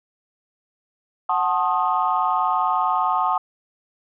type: chord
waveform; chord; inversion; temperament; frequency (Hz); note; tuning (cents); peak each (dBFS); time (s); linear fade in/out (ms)
sine; F# diminished seventh; none; equal with one note detuned; 740 / 880 / 1069.1 / 1244.5; F#5 / A5 / C6 / Eb6; 0 / 0 / +37 / 0; -23; 1.29-3.38; 5
effects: tanh soft clip ceiling -8 dBFS